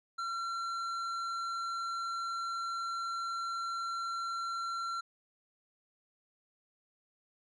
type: tone with tanh clipping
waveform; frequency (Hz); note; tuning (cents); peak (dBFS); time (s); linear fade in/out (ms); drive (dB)
sine; 1362; F6; -44; -36; 0.18-5.01; 10; 13
effects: low-pass 7000 Hz 12 dB/octave